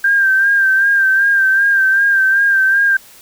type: tone with vibrato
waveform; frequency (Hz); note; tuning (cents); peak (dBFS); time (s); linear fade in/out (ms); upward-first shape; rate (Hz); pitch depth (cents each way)
sine; 1584; G6; +18; -9; 0.04-2.97; 5; sine; 2.6; 43
effects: white hiss -42 dBFS RMS until 3.21 s